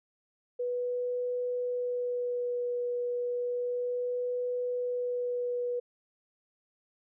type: tone with vibrato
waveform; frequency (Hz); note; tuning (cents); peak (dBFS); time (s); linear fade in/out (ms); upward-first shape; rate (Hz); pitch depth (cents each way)
sine; 490.1; B4; -13; -29; 0.59-5.8; 10; sine; 0.32; 12
effects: none